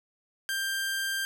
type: tone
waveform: sawtooth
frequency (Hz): 1584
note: G6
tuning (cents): +18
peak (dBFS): -25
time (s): 0.49-1.25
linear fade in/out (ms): 0
effects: none